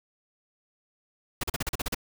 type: noise bursts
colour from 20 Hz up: pink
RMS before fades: -29 dBFS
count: 9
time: 1.41-1.947 s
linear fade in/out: 5 ms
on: 25 ms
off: 39 ms
effects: none